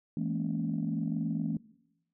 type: chord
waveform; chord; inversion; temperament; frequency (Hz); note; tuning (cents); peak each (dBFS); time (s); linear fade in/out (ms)
sine; A# half-diminished seventh; second; equal with one note detuned; 164.81 / 212.1 / 233.1 / 277.2; E3 / G#3 / A#3 / C#4; 0 / +37 / 0 / 0; -33 / -34 / -35 / -36; 0.17-1.57; 2
effects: noise-tail reverb RT60 0.9 s tail -21 dB re dry + tanh soft clip ceiling -21 dBFS